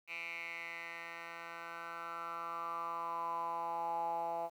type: tone with band-pass filter sweep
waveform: 10% pulse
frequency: 168.2 Hz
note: E3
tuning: 35 cents sharp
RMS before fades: -41 dBFS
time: 0.07-4.5 s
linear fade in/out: 50 ms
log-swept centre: 2400 to 740 Hz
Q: 6.8
effects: 11-bit